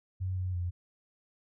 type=tone with pitch steps; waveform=sine; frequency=93 / 91.9 / 88.3 Hz; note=F#2 / F#2 / F2; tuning=+9 / -11 / +20 cents; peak=-30 dBFS; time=0.2-0.71 s; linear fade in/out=20 ms; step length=170 ms; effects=none